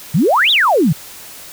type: exponential two-way sweep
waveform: sine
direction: up then down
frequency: 132.6 to 3951 to 132.6 Hz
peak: -9 dBFS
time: 0.14-0.93 s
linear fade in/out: 10 ms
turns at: 0.51 s
effects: white hiss -35 dBFS RMS until 1.52 s